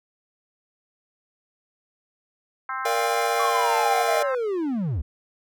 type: harmonic tone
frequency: 262.6 Hz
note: C4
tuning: 6 cents sharp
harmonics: 3 / 4 / 5 / 6 / 7 / 8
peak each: -37 / -31 / -31 / -34 / -43 / -42 dBFS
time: 2.69-4.35 s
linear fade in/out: 2 ms
type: chord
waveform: square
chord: G minor seventh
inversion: first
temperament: equal with one note detuned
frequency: 466.2 / 587.3 / 698.5 / 802.8 Hz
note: Bb4 / D5 / F5 / G5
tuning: 0 / 0 / 0 / +41 cents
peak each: -28 / -31 / -28 / -28 dBFS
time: 2.85-4.23 s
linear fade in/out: 5 ms
type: linear sweep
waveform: triangle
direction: down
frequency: 1138 to 58.1 Hz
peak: -21 dBFS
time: 3.39-5.02 s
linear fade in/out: 10 ms
effects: none